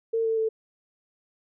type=tone with pitch steps; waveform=sine; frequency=453.6 / 448.1 / 442.7 Hz; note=A#4 / A4 / A4; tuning=-47 / +32 / +11 cents; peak=-22 dBFS; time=0.13-0.49 s; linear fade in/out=10 ms; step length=120 ms; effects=none